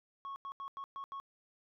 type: tone bursts at uneven times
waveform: sine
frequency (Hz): 1101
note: C#6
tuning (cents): -12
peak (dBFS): -38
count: 6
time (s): 0.25-0.36 / 0.45-0.52 / 0.6-0.68 / 0.77-0.84 / 0.96-1.04 / 1.12-1.2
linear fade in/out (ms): 0
effects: tanh soft clip ceiling -39 dBFS